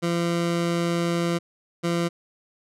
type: tone pair in turn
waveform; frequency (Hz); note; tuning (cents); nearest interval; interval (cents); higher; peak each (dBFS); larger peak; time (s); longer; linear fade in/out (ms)
20% pulse; 170.8 / 170.8; F3 / F3; -38 / -38; unison; 0; neither; -17; neither; 0.02-1.39 / 1.83-2.09; first; 20
effects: low-pass 9000 Hz 12 dB/octave